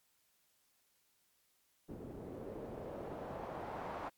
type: noise with low-pass filter sweep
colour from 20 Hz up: white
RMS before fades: -45 dBFS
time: 1.88-4.1 s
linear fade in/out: 20 ms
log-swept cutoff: 330 to 1000 Hz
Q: 1.7
effects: white hiss -75 dBFS RMS until 4.17 s + MP3 96 kbps